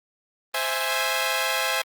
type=chord; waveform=10% pulse; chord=C augmented; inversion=none; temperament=equal; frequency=523.3 / 659.3 / 830.6 Hz; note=C5 / E5 / G#5; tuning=0 / 0 / 0 cents; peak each=-19 dBFS; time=0.54-1.82 s; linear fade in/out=5 ms; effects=Opus 24 kbps